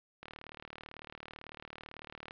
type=click train; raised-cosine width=0.3 ms; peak=-29 dBFS; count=80; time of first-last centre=0.23-2.309 s; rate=38 Hz; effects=low-pass 4000 Hz 12 dB/octave